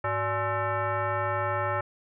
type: tone with frequency modulation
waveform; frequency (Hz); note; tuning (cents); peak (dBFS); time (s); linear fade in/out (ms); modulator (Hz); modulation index
sine; 371.7; F#4; +8; -25; 0.04-1.81; 5; 476; 2.9
effects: none